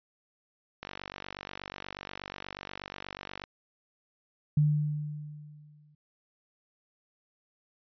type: click train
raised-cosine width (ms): 0.3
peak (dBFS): -22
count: 127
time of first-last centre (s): 0.83-3.439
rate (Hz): 48.3
type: tone with exponential decay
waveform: sine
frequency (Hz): 149.5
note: D3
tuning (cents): +31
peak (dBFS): -19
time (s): 4.57-5.95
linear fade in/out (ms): 5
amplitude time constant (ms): 300
effects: resampled to 11025 Hz